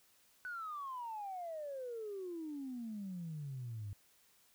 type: exponential sweep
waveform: sine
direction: down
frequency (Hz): 1505 to 98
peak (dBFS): -40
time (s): 0.45-3.93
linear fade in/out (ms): 0
effects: tanh soft clip ceiling -36 dBFS + white hiss -69 dBFS RMS until 4.54 s